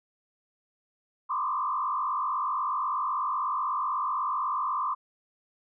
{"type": "tone with frequency modulation", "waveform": "sine", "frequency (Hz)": 1108.7, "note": "C#6", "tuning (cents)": 0, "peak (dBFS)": -26, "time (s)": [1.29, 4.95], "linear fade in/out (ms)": 20, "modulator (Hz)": 48.1, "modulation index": 2.3, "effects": []}